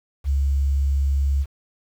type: tone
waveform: sine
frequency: 69.3 Hz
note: C#2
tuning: in tune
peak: -17 dBFS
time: 0.24-1.46 s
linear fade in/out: 50 ms
effects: 8-bit